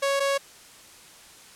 sawtooth tone pair in turn, 554.4 / 554.4 Hz, C#5 / C#5, 0 / 0 cents, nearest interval unison, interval 0 cents, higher neither, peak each -18 dBFS, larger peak neither, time 0.02-0.2 / 0.2-0.38 s, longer neither, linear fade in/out 10 ms, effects white hiss -49 dBFS RMS until 1.55 s + low-pass 10000 Hz 12 dB/octave

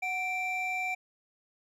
triangle tone pair together, 740 / 2349 Hz, F#5 / D7, 0 / 0 cents, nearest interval octave + minor sixth, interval 2000 cents, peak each -32 / -29 dBFS, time 0.02-0.95 s, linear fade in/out 10 ms, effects tanh soft clip ceiling -23 dBFS + resampled to 32000 Hz

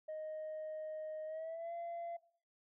sine tone with pitch glide, 622.3 to 682.6 Hz, D#5 to F5, 0 to -40 cents, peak -39 dBFS, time 0.08-2.17 s, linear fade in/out 10 ms, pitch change +160 cents, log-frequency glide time 1.26-1.73 s, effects noise-tail reverb RT60 0.5 s tail -19 dB re dry + tanh soft clip ceiling -39 dBFS

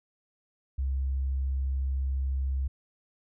sine tone, 67 Hz, C2, 42 cents sharp, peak -25 dBFS, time 0.78-2.68 s, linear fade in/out 10 ms, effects tanh soft clip ceiling -22 dBFS

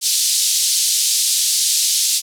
pink band-pass noise, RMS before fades -17 dBFS, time 0.01-2.22 s, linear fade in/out 50 ms, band 4000 to 11000 Hz, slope 24 dB/octave, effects none

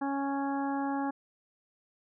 harmonic tone, 277.2 Hz, C#4, in tune, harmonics 1 / 2 / 3 / 4 / 5 / 6, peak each -31 / -42 / -34 / -42 / -46 / -45 dBFS, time 0.01-1.11 s, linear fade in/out 10 ms, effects none

